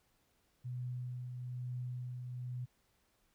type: tone with tremolo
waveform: sine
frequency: 124.5 Hz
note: B2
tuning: 14 cents sharp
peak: -37 dBFS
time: 0.64-2.66 s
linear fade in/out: 20 ms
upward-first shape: triangle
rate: 1.1 Hz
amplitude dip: 40%
effects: pink hiss -75 dBFS RMS until 3.34 s